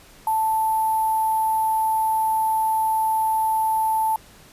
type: tone with sample-and-hold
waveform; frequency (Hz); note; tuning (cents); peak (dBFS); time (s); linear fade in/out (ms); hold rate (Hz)
sine; 880; A5; 0; -18; 0.27-4.16; 2; 11025
effects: pink hiss -49 dBFS RMS until 4.52 s + resampled to 32000 Hz